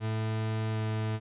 40% pulse tone with pitch glide, 110 to 109.24 Hz, A2 to A2, 0 to -12 cents, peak -28 dBFS, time 0-1.2 s, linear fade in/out 50 ms, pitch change -12 cents, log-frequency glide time 0.72-0.78 s, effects resampled to 8000 Hz

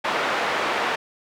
pink band-pass noise, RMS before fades -24 dBFS, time 0.04-0.96 s, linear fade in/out 10 ms, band 520 to 2400 Hz, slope 12 dB/octave, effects none

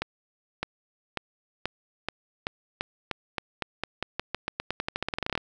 accelerating click train, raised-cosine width 0.3 ms, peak -12 dBFS, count 30, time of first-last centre 0.02-5.377 s, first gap 610 ms, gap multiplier 0.89, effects none

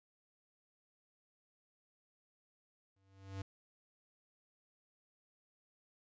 square tone with exponential growth, 97 Hz, G2, 18 cents flat, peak -39 dBFS, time 2.96-3.42 s, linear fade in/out 5 ms, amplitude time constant 100 ms, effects resampled to 16000 Hz

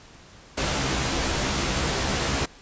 pink noise with comb filter, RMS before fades -25 dBFS, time 0.57-2.46 s, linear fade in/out 10 ms, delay 15 ms, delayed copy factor +0.7, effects pink hiss -49 dBFS RMS until 2.61 s + resampled to 16000 Hz

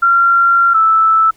sine tone pair in turn, 1376 / 1316.7 Hz, F6 / E6, -26 / -2 cents, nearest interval minor second, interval 76 cents, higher first, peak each -7 dBFS, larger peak neither, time 0.02-0.74 / 0.74-1.31 s, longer first, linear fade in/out 10 ms, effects pink hiss -51 dBFS RMS until 1.36 s

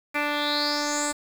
10% pulse tone with low-pass filter sweep, 293.7 Hz, D4, in tune, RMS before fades -26 dBFS, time 0.14-1.13 s, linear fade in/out 20 ms, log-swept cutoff 2400 to 8600 Hz, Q 7.1, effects 7-bit

